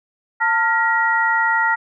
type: tone cluster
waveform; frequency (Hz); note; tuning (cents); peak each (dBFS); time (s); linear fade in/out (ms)
sine; 897 / 1396 / 1904; A5 / F6 / A#6; +33 / -1 / +36; -19; 0.4-1.76; 20
effects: none